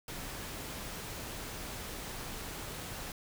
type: noise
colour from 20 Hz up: pink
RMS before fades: -42 dBFS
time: 0.08-3.12 s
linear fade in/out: 2 ms
effects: none